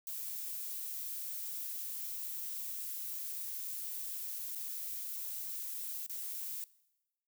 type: noise with dropouts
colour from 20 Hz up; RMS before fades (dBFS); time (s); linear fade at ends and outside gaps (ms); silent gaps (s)
violet; -41; 0.07-6.64; 1; 4.55-4.555 / 6.064-6.096
effects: noise-tail reverb RT60 1.0 s tail -21 dB re dry